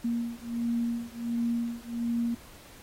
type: beating tone pair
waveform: sine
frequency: 234 / 235.4 Hz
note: A#3 / A#3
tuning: +7 / +17 cents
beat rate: 1.4 Hz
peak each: -31 dBFS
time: 0.04-2.35 s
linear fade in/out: 10 ms
effects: pink hiss -52 dBFS RMS until 2.82 s + AAC 48 kbps